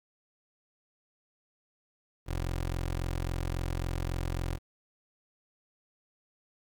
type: tone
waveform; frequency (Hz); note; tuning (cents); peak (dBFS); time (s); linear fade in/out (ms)
20% pulse; 43.65; F1; 0; -26; 2.26-4.59; 50
effects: 10-bit